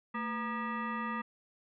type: tone with frequency modulation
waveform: sine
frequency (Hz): 494.6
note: B4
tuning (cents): +3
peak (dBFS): -33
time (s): 0.14-1.22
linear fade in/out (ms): 10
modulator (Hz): 718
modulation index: 2.1
effects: none